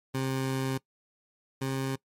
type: tone pair in turn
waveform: 20% pulse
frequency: 132.7 / 133.85 Hz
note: C3 / C3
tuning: +25 / +40 cents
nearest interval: unison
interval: 15 cents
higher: second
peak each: -23 / -24 dBFS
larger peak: first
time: 0.14-0.78 / 1.61-1.96 s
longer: first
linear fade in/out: 10 ms
effects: noise-tail reverb RT60 0.1 s tail -21 dB re dry + MP3 64 kbps